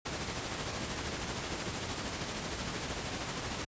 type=noise with tremolo; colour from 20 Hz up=pink; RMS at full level=-35 dBFS; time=0.05-3.65 s; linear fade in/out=10 ms; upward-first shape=triangle; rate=13 Hz; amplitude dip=40%; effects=high-pass 60 Hz 12 dB/octave + resampled to 16000 Hz